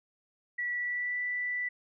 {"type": "tone with pitch glide", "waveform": "sine", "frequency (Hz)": [1946, 1974.3], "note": ["B6", "B6"], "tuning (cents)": [-26, -1], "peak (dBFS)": -30, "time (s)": [0.58, 1.69], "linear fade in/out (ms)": 10, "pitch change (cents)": 25, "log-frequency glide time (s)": [0.72, 1.19], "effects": []}